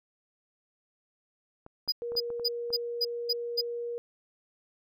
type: clicks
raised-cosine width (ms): 1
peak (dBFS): -32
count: 7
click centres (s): 1.664 / 1.877 / 2.12 / 2.153 / 2.303 / 2.397 / 2.704
type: tone bursts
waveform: triangle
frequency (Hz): 4942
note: D#8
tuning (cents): -13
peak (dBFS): -23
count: 7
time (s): 1.88-3.614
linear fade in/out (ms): 10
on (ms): 42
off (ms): 240
type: tone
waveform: sine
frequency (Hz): 474.3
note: A#4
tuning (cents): +30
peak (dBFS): -32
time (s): 2.02-3.98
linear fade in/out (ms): 0
effects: none